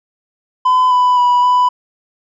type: tone with pitch steps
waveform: triangle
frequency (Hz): 1012 / 995 / 981 / 993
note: B5 / B5 / B5 / B5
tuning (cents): +42 / +13 / -12 / +9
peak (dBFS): -6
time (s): 0.65-1.69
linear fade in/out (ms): 10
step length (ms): 260
effects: tanh soft clip ceiling -2 dBFS + resampled to 16000 Hz